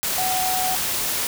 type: tone in noise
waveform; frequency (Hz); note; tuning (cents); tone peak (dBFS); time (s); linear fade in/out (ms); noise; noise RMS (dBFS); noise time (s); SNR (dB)
sine; 744; F#5; +9; -23; 0.18-0.75; 0; white; -24; 0.03-1.27; -2
effects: none